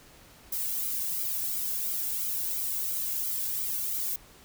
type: noise with flanger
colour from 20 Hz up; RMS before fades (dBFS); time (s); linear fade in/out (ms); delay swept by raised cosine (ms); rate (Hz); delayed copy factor
violet; -31; 0.52-4.16; 5; 1.1 to 1.64; 2.9; -0.85
effects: pink hiss -54 dBFS RMS until 4.44 s